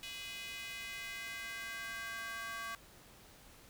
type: tone with high-pass filter sweep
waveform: square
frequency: 227.2 Hz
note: A#3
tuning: 44 cents flat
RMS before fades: -44 dBFS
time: 0.03-2.75 s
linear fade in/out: 0 ms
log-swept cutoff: 2800 to 1300 Hz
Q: 2.7
effects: pink hiss -59 dBFS RMS until 3.69 s